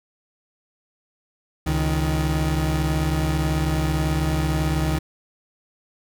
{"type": "tone pair together", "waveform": "30% pulse", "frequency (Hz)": [69.3, 156.84], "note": ["C#2", "D#3"], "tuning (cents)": [0, 14], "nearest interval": "octave + major second", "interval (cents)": 1414, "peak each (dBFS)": -20, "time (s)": [1.66, 4.99], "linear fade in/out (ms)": 10, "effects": []}